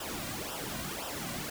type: noise with flanger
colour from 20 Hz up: pink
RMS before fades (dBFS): -38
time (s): 0-1.5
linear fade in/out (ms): 5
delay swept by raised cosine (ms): 0.45 to 2.35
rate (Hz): 1.9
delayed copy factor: -0.75
effects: none